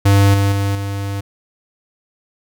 square tone with level steps, 99.5 Hz, G2, 26 cents sharp, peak -9 / -13 / -16 / -21 dBFS, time 0.05-1.21 s, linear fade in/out 10 ms, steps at 0.34 / 0.52 / 0.75 s, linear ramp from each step 2 ms, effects none

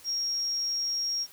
sine tone, 5588 Hz, F8, in tune, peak -27 dBFS, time 0.04-1.27 s, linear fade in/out 50 ms, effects white hiss -53 dBFS RMS until 1.32 s

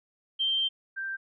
sine tone pair in turn, 3145 / 1572.5 Hz, G7 / G6, +5 / +5 cents, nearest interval octave, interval 1200 cents, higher first, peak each -24 / -31 dBFS, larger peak first, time 0.39-0.69 / 0.96-1.17 s, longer first, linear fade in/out 20 ms, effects none

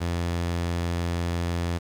sawtooth tone, 86 Hz, F2, 26 cents flat, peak -21 dBFS, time 0-1.79 s, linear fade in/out 20 ms, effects low-pass 9000 Hz 12 dB/octave + 8-bit

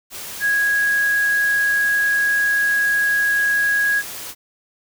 sine tone in noise, 1655 Hz, G#6, 6 cents flat, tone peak -15 dBFS, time 0.4-4.03 s, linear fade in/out 50 ms, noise white, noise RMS -32 dBFS, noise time 0.1-4.35 s, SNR +14 dB, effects none

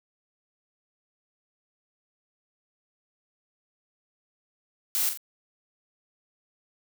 blue noise with echo, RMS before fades -26 dBFS, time 4.95-5.09 s, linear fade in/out 0 ms, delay 42 ms, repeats 2, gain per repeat -7 dB, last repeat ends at 5.174 s, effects none

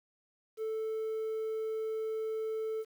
triangle tone, 440 Hz, A4, in tune, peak -30 dBFS, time 0.57-2.85 s, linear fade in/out 50 ms, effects tanh soft clip ceiling -26 dBFS + 10-bit

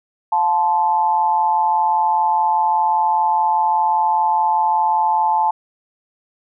sine tone with amplitude modulation, 874 Hz, A5, 12 cents flat, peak -10 dBFS, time 0.32-5.51 s, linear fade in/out 5 ms, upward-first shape sine, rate 165 Hz, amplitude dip 75%, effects none

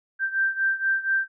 sine beating tone pair, 1568 / 1572.2 Hz, G6 / G6, 0 / +5 cents, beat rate 4.2 Hz, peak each -23 / -26 dBFS, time 0.19-1.28 s, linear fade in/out 50 ms, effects none

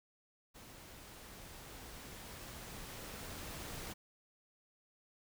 pink noise with level ramp, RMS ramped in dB -55 to -45 dBFS, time 0.54-3.94 s, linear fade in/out 20 ms, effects none

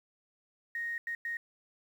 sine tone bursts at uneven times, 1864.7 Hz, A#6, in tune, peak -33 dBFS, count 3, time 0.75-0.98 / 1.07-1.15 / 1.25-1.37 s, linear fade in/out 2 ms, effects 10-bit

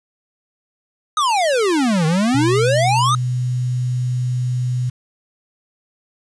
square exponential two-way sweep, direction down then up, 1281 to 152.7 to 1281 Hz, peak -15 dBFS, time 1.17-3.15 s, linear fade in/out 2 ms, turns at 2.06 s
sine tone with pitch glide, 123.47 to 124.9 Hz, B2 to B2, 0 to +20 cents, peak -17 dBFS, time 2.34-4.9 s, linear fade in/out 10 ms, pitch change +20 cents, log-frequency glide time 2.53-3.19 s
effects resampled to 22050 Hz + 7-bit

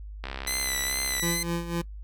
click train, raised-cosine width 0.3 ms, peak -18 dBFS, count 65, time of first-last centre 0.24-1.197 s, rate 66.9 Hz
10% pulse tone with vibrato, 2013 Hz, B6, 33 cents sharp, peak -18 dBFS, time 0.47-1.43 s, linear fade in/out 2 ms, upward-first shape sine, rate 2.3 Hz, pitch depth 41 cents each way
25% pulse tone with tremolo, 170.4 Hz, F3, 42 cents flat, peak -22 dBFS, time 1.22-1.82 s, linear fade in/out 10 ms, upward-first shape sine, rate 4 Hz, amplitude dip 70%
effects noise-tail reverb RT60 0.1 s tail -21 dB re dry + added 51 Hz sine -37 dBFS peak until 2.03 s

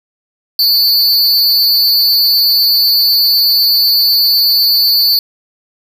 square tone with amplitude modulation, 4504 Hz, C#8, 27 cents sharp, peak -4 dBFS, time 0.59-5.19 s, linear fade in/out 2 ms, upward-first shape sine, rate 261 Hz, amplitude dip 95%, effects none

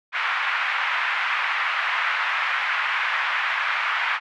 white band-pass noise, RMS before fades -24 dBFS, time 0.12-4.2 s, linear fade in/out 50 ms, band 980 to 2300 Hz, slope 24 dB/octave, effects none

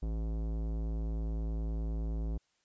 sine tone with tanh clipping, 54.8 Hz, A1, 6 cents flat, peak -34 dBFS, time 0.02-2.38 s, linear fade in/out 10 ms, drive 18 dB, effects white hiss -75 dBFS RMS until 2.64 s + resampled to 16000 Hz

